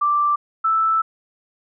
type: tone pair in turn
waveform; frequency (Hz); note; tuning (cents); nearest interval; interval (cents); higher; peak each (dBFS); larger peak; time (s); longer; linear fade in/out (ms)
sine; 1174.7 / 1318.6; D6 / E6; 0 / 0; major second; 200; second; -15; neither; 0.01-0.36 / 0.64-1.02; second; 10
effects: none